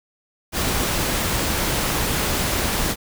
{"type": "noise", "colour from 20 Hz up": "pink", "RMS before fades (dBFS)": -22, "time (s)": [0.52, 2.96], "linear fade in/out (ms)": 50, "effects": []}